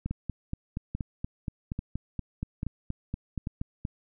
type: two click trains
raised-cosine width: 5 ms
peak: -19 / -19 dBFS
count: 5 / 17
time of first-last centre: 0.11-3.471 / 0.06-3.851 s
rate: 1.19 / 4.22 Hz
effects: none